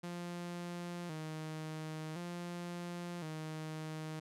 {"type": "tone with vibrato", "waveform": "sawtooth", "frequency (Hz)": 165.3, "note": "E3", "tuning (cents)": 5, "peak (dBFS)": -37, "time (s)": [0.03, 4.2], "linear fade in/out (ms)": 10, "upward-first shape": "square", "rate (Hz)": 0.47, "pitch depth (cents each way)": 93, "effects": ["low-pass 11000 Hz 12 dB/octave"]}